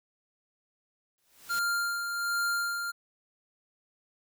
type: noise with exponential growth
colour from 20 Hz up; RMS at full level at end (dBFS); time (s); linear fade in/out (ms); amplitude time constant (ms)
white; -38; 1.18-1.59; 0; 88
type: tone with tremolo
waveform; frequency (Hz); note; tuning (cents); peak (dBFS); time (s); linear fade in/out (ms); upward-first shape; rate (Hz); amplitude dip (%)
square; 1396.9; F6; 0; -27; 1.49-2.92; 20; sine; 1.3; 45
effects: none